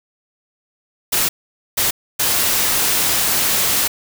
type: noise bursts at uneven times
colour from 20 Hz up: white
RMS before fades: -17 dBFS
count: 3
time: 1.12-1.29 / 1.77-1.91 / 2.19-3.88 s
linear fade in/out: 10 ms
effects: none